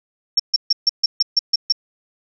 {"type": "tone bursts", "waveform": "sine", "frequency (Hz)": 5460, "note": "F8", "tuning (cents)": -40, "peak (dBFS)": -11, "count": 9, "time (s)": [0.37, 1.724], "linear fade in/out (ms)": 5, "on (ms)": 26, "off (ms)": 140, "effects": []}